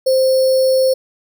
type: tone with sample-and-hold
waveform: sine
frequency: 523.3 Hz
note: C5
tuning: in tune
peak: -10 dBFS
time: 0.06-0.94 s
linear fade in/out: 10 ms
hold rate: 4900 Hz
effects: none